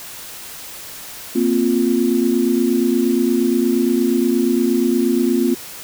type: chord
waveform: sine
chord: Bb suspended second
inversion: none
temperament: equal with one note detuned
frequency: 233.1 / 261.6 / 350.2 Hz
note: Bb3 / C4 / F4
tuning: 0 / 0 / +5 cents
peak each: -18 dBFS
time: 1.35-5.55 s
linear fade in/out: 10 ms
effects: white hiss -34 dBFS RMS until 5.83 s